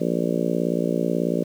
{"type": "harmonic tone", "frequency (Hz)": 58.27, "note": "A#1", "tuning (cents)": 0, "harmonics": [3, 4, 5, 6, 7, 8, 9, 10], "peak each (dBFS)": [-26, -27, -28, -29, -29, -30, -31, -31], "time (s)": [0, 1.44], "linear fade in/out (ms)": 10, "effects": ["8-bit"]}